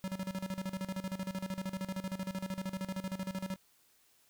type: tone with tremolo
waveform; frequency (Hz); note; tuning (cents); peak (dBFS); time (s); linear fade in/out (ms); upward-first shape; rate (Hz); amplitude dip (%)
square; 189.5; F#3; +42; -35; 0.04-3.56; 0; square; 13; 80
effects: white hiss -68 dBFS RMS until 4.29 s